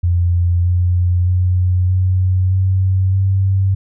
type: tone with pitch steps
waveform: sine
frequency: 87.31 / 89.04 / 90.81 / 92.61 / 94.45 / 96.32 Hz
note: F2 / F2 / F#2 / F#2 / F#2 / G2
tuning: 0 / +34 / -32 / +2 / +36 / -30 cents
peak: -11 dBFS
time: 0.03-3.75 s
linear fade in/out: 10 ms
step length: 620 ms
effects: none